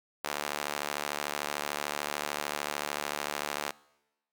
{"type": "tone with high-pass filter", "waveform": "sawtooth", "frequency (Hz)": 73.42, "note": "D2", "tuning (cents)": 0, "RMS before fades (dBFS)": -35, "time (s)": [0.24, 3.71], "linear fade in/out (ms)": 5, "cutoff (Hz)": 700, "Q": 0.72, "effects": ["noise-tail reverb RT60 1.0 s tail -23 dB re dry"]}